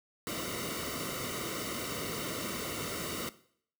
pink noise with comb filter, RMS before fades -37 dBFS, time 0.27-3.29 s, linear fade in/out 0 ms, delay 1.2 ms, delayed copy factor -0.75, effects noise-tail reverb RT60 0.6 s tail -17 dB re dry + high-pass 60 Hz 12 dB/octave

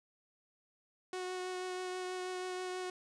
sawtooth tone with vibrato, 367.1 Hz, F#4, 14 cents flat, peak -34 dBFS, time 1.13-2.9 s, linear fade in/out 2 ms, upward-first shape triangle, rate 6.2 Hz, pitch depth 14 cents each way, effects resampled to 22050 Hz

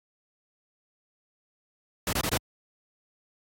pink noise bursts, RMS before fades -27 dBFS, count 4, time 2.07-2.375 s, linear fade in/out 2 ms, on 59 ms, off 23 ms, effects high-pass 60 Hz 12 dB/octave + AAC 48 kbps

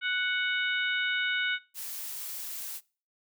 harmonic tone, 740 Hz, F#5, in tune, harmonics 2 / 3 / 4 / 5, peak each -29 / -33 / -35 / -37 dBFS, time 0.01-1.59 s, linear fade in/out 50 ms
blue noise, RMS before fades -38 dBFS, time 1.74-2.81 s, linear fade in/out 50 ms
effects noise-tail reverb RT60 0.4 s tail -24 dB re dry

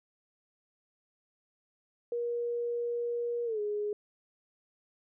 sine tone with pitch glide, 475.6 to 416.4 Hz, A#4 to G#4, +35 to +5 cents, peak -30 dBFS, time 2.12-3.93 s, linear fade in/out 2 ms, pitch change -230 cents, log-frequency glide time 3.45-3.6 s, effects none

